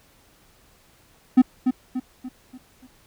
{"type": "tone with echo", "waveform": "triangle", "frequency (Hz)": 254.8, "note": "C4", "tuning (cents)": -46, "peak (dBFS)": -7, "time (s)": [1.37, 1.42], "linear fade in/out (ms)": 10, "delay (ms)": 290, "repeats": 5, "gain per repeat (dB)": -7, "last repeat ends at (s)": 2.87, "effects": ["pink hiss -57 dBFS RMS until 3.06 s"]}